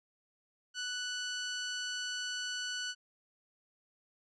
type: tone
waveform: 15% pulse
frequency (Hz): 1484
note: F#6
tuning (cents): +5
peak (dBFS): -29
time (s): 0.74-2.95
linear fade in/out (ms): 50
effects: resampled to 22050 Hz